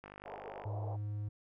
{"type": "click train", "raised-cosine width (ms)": 0.5, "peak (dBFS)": -33, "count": 31, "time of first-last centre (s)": [0.04, 0.639], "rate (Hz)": 50.1}
{"type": "band-pass noise", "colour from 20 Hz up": "white", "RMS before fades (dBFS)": -47, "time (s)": [0.25, 0.97], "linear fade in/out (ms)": 20, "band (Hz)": [410, 880], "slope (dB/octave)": 48}
{"type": "tone", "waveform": "triangle", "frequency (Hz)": 104.2, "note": "G#2", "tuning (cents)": 6, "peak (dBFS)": -34, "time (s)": [0.65, 1.29], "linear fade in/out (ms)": 10}
{"effects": []}